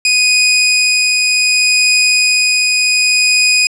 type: tone with tremolo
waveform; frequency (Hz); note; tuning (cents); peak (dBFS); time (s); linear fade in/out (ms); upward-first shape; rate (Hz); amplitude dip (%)
20% pulse; 2489; D#7; 0; -3; 0.05-3.67; 2; triangle; 0.66; 25
effects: low-pass 12000 Hz 12 dB/octave